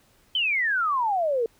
sine exponential sweep, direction down, 3136 to 443.1 Hz, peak -21 dBFS, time 0.35-1.46 s, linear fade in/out 2 ms, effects pink hiss -61 dBFS RMS until 1.59 s

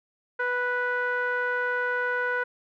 sawtooth tone with low-pass filter, 493 Hz, B4, 3 cents flat, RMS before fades -27 dBFS, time 0.39-2.44 s, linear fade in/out 10 ms, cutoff 1600 Hz, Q 7, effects none

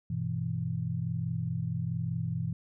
sine chord, E minor, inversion first, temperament just, 98.89 / 123.61 / 164.81 Hz, G2 / B2 / E3, +16 / +2 / 0 cents, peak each -37 / -33 / -33 dBFS, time 0.1-2.53 s, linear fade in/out 5 ms, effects none

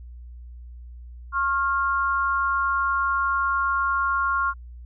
sine tone pair together, 1088 / 1396.9 Hz, C#6 / F6, -33 / 0 cents, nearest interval major third, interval 433 cents, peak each -23 dBFS, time 1.32-4.54 s, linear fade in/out 50 ms, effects added 60 Hz sine -38 dBFS peak until 4.85 s

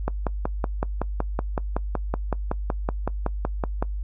click train, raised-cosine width 1 ms, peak -10 dBFS, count 21, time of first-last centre 0.08-3.825 s, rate 5.34 Hz, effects noise-tail reverb RT60 0.1 s tail -22 dB re dry + added 50 Hz sine -26 dBFS peak until 4.03 s

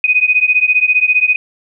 sine beating tone pair, 2489 / 2504 Hz, D#7 / D#7, 0 / +10 cents, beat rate 15 Hz, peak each -12 dBFS, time 0.04-1.36 s, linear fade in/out 2 ms, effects none

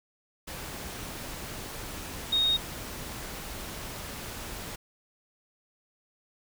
sine tone in noise, 3729 Hz, A#7, in tune, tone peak -22 dBFS, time 2.32-2.57 s, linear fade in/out 10 ms, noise pink, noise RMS -39 dBFS, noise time 0.47-4.76 s, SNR +14 dB, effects none

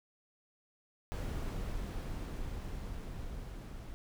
brown noise with level ramp, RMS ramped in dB -36 to -45 dBFS, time 1.12-3.94 s, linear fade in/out 0 ms, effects none

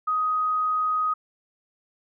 sine tone, 1253 Hz, D#6, 12 cents sharp, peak -21 dBFS, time 0.07-1.14 s, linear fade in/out 10 ms, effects none

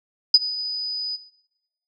sine tone with ADSR envelope, 4978 Hz, D#8, in tune, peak -6 dBFS, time 0.34-1.17 s, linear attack 5 ms, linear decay 37 ms, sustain -19 dB, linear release 21 ms, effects noise-tail reverb RT60 0.9 s tail -17 dB re dry

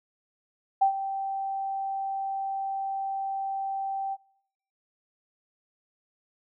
sine tone with ADSR envelope, 780 Hz, G5, 9 cents flat, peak -16 dBFS, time 0.81-4.17 s, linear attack 12 ms, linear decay 99 ms, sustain -12 dB, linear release 41 ms, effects noise-tail reverb RT60 0.7 s tail -22 dB re dry

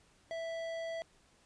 sine tone with tanh clipping, 659.3 Hz, E5, in tune, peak -39 dBFS, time 0.31-1.02 s, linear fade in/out 0 ms, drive 15 dB, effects pink hiss -67 dBFS RMS until 1.45 s + resampled to 22050 Hz

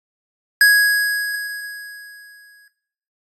square tone with exponential decay, 1661.2 Hz, G#6, in tune, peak -8 dBFS, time 0.61-2.68 s, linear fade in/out 2 ms, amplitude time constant 450 ms, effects noise-tail reverb RT60 0.7 s tail -18 dB re dry + AAC 48 kbps

